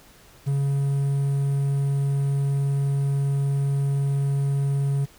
triangle tone with quantisation, 139.3 Hz, C#3, 9 cents sharp, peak -18 dBFS, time 0.46-5.06 s, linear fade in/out 20 ms, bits 8, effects pink hiss -52 dBFS RMS until 5.18 s

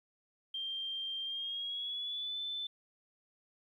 sine tone with pitch glide, 3174 to 3522 Hz, G7 to A7, +21 to +1 cents, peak -36 dBFS, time 0.54-2.67 s, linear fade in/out 5 ms, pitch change +180 cents, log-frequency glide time 1.23-2.39 s, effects 12-bit

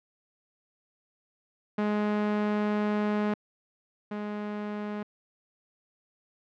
sawtooth tone pair in turn, 209.3 / 208.5 Hz, G#3 / G#3, +14 / +7 cents, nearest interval unison, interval 7 cents, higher first, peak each -21 / -28 dBFS, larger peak first, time 1.78-3.34 / 4.11-5.03 s, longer first, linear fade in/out 5 ms, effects low-pass 2000 Hz 12 dB/octave

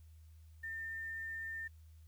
sine tone with quantisation, 1804 Hz, A6, 43 cents sharp, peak -40 dBFS, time 0.63-1.68 s, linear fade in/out 10 ms, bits 11, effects added 79 Hz sine -55 dBFS peak until 2.07 s + white hiss -75 dBFS RMS until 2.07 s

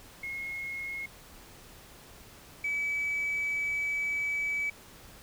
sine tone pair in turn, 2162 / 2291 Hz, C#7 / D7, -44 / -44 cents, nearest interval minor second, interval 100 cents, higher second, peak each -34 / -27 dBFS, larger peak second, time 0.23-1.06 / 2.64-4.7 s, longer second, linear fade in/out 5 ms, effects tanh soft clip ceiling -25 dBFS + pink hiss -52 dBFS RMS until 5.22 s

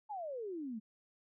sine exponential sweep, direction down, 880 to 207.7 Hz, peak -39 dBFS, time 0.09-0.8 s, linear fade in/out 20 ms, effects none

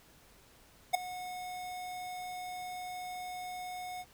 square tone with ADSR envelope, 729 Hz, F#5, 26 cents flat, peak -22 dBFS, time 0.93-4.05 s, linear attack 17 ms, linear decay 7 ms, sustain -18 dB, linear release 45 ms, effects pink hiss -61 dBFS RMS until 4.13 s

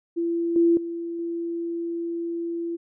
sine tone with level steps, 338.1 Hz, E4, 44 cents sharp, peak -22 / -15 / -28 / -26 dBFS, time 0.16-2.77 s, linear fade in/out 20 ms, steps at 0.56 / 0.77 / 1.19 s, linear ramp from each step 2 ms, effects none

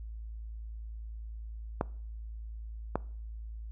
clicks, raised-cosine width 1 ms, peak -14 dBFS, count 2, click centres 1.811 / 2.956 s, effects noise-tail reverb RT60 0.5 s tail -22 dB re dry + added 55 Hz sine -39 dBFS peak until 3.71 s

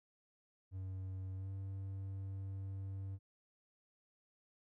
triangle tone with pitch glide, 94.4 to 96.83 Hz, F#2 to G2, +35 to -21 cents, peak -39 dBFS, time 0.71-3.19 s, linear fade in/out 50 ms, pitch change +44 cents, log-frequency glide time 1.35-1.5 s, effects none

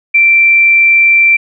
sine tone, 2349 Hz, D7, in tune, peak -4 dBFS, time 0.14-1.37 s, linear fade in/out 10 ms, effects none

